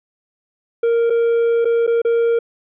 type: tone with dropouts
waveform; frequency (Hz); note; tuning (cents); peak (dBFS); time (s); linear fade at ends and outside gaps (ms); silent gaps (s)
triangle; 465.1; A#4; -4; -11; 0.83-2.39; 5; 1.099-1.103 / 1.647-1.653 / 1.867-1.875 / 2.018-2.049
effects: resampled to 8000 Hz